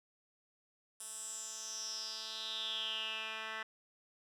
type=tone with band-pass filter sweep; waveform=10% pulse; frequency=220 Hz; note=A3; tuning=in tune; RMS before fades=-42 dBFS; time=1-3.63 s; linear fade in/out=5 ms; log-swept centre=9200 to 2000 Hz; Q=6.5; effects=none